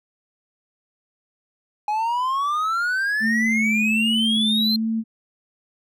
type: exponential sweep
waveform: triangle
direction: up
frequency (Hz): 830.6 to 4186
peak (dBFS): -18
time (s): 1.88-4.76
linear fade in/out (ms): 2
type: tone with vibrato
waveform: sine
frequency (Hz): 220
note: A3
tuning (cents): 0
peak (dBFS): -20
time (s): 3.2-5.04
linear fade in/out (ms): 50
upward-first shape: sine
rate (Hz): 1.3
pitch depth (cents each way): 32
effects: none